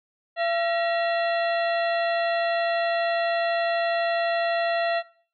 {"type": "harmonic tone with a mistuned harmonic", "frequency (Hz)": 678, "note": "E5", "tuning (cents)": 49, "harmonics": [1, 2, 3, 4, 5, 6], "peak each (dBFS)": [-23, -34, -30, -36, -39, -39], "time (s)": [0.36, 5.03], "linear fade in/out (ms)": 50, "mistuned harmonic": 3, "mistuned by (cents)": -110, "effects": ["noise-tail reverb RT60 0.5 s tail -19 dB re dry"]}